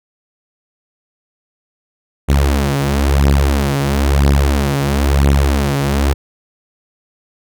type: beating tone pair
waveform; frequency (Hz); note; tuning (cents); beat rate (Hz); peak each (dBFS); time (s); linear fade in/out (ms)
sawtooth; 69.3 / 70.3; C#2 / C#2; 0 / +25; 1; -10; 2.28-6.14; 20
effects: none